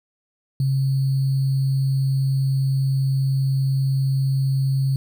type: tone with sample-and-hold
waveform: sine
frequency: 134.9 Hz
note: C#3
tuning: 47 cents flat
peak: -17 dBFS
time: 0.6-4.96 s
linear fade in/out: 2 ms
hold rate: 4410 Hz
effects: none